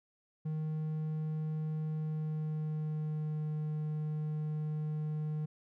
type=tone with pitch glide; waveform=triangle; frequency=155.56 to 153.06 Hz; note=D#3 to D#3; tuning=0 to -28 cents; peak=-31 dBFS; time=0.45-5.46 s; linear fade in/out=10 ms; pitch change=-28 cents; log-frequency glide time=1.92-3.5 s; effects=none